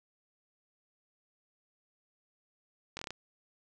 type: slowing click train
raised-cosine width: 0.2 ms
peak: -22 dBFS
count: 6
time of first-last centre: 2.97-3.106 s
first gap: 21 ms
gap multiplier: 1.13
effects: none